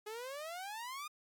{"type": "exponential sweep", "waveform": "sawtooth", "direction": "up", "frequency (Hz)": [415.3, 1241], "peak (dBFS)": -38, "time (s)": [0.06, 1.08], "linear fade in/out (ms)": 10, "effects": ["MP3 96 kbps"]}